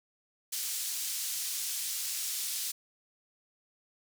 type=band-pass noise; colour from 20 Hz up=pink; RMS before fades=-35 dBFS; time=0.52-2.72 s; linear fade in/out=10 ms; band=5200 to 16000 Hz; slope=12 dB/octave; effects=none